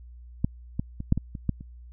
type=clicks; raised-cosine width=5 ms; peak=-10 / -14 / -21 / -7 / -15 / -23 / -11 / -28 dBFS; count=8; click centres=0.445 / 0.795 / 1.004 / 1.124 / 1.176 / 1.352 / 1.493 / 1.609 s; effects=added 60 Hz sine -43 dBFS peak until 1.92 s